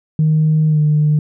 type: tone with pitch glide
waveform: sine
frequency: 155.56 to 150.78 Hz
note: D#3 to D3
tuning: 0 to +46 cents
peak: -9 dBFS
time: 0.19-1.19 s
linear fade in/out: 2 ms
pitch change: -54 cents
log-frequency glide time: 0.68-0.8 s
effects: tanh soft clip ceiling -6 dBFS